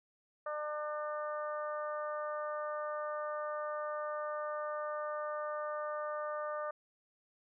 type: harmonic tone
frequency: 300 Hz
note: D4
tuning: 37 cents sharp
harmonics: 2 / 3 / 4 / 5 / 6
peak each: -38 / -49 / -40 / -49 / -53 dBFS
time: 0.46-6.71 s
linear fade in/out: 5 ms
effects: none